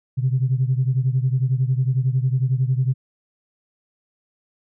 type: beating tone pair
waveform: sine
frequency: 126.5 / 137.5 Hz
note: B2 / C#3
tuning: +42 / -14 cents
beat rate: 11 Hz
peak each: -18 / -21 dBFS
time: 0.17-2.94 s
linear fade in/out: 20 ms
effects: tanh soft clip ceiling -10 dBFS